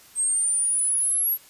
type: exponential sweep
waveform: sine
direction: up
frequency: 8260 to 11660 Hz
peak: -20 dBFS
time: 0.15-1.38 s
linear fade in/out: 50 ms
effects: white hiss -51 dBFS RMS until 1.49 s + resampled to 32000 Hz